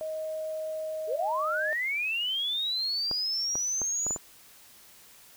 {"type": "tone with pitch glide", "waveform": "sine", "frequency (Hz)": [628, 617.6], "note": ["D#5", "D#5"], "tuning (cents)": [16, -13], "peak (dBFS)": -31, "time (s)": [0.01, 1.73], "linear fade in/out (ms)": 0, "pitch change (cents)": -29, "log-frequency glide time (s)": [1.31, 1.5]}
{"type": "linear sweep", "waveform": "sine", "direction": "up", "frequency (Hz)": [401.2, 7100], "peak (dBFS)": -27, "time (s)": [1.07, 4.18], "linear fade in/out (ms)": 50}
{"type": "clicks", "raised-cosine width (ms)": 1, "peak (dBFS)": -22, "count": 6, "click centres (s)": [3.113, 3.555, 3.817, 4.066, 4.108, 4.162]}
{"effects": ["white hiss -54 dBFS RMS until 5.36 s"]}